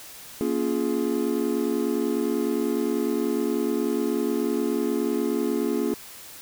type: chord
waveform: triangle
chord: Bb minor seventh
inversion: none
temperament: just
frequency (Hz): 233.1 / 279.7 / 349.6 / 419.5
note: Bb3 / Db4 / F4 / Ab4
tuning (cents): 0 / +16 / +2 / +17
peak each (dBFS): -26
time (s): 0.41-5.94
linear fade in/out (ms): 0
effects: white hiss -43 dBFS RMS until 6.41 s